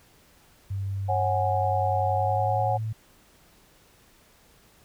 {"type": "tone with pitch glide", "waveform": "sine", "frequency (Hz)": [98, 110], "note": ["G2", "A2"], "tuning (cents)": [0, 0], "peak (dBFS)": -27, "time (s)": [0.7, 2.93], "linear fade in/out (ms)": 10, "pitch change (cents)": 200, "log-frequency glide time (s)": [2.14, 2.75]}
{"type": "chord", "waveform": "sine", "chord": "C# suspended fourth", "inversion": "none", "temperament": "equal with one note detuned", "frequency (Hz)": [544.5, 740, 830.6], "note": ["C#5", "F#5", "G#5"], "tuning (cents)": [-31, 0, 0], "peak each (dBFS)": [-29, -25, -29], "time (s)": [1.08, 2.78], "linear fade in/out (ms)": 20}
{"effects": ["pink hiss -58 dBFS RMS until 4.84 s"]}